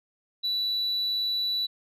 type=tone; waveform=sine; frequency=3951 Hz; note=B7; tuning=in tune; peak=-23 dBFS; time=0.43-1.67 s; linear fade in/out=20 ms; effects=tanh soft clip ceiling -23 dBFS